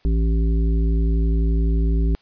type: harmonic tone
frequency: 55.5 Hz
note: A1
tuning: 16 cents sharp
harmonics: 1 / 3 / 5 / 7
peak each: -16 / -26 / -30 / -33 dBFS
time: 0.05-2.15 s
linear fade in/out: 0 ms
effects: white hiss -58 dBFS RMS until 2.21 s + resampled to 11025 Hz